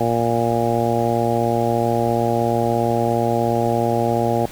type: harmonic tone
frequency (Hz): 117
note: A#2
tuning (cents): +7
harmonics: 1 / 2 / 3 / 4 / 5 / 6 / 7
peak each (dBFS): -24 / -24 / -24 / -24 / -24 / -24 / -24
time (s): 0-4.46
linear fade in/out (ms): 5
effects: pink hiss -39 dBFS RMS until 4.51 s